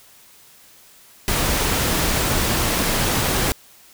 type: noise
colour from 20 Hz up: pink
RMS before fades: -20 dBFS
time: 1.28-3.52 s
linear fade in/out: 0 ms
effects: white hiss -49 dBFS RMS until 3.93 s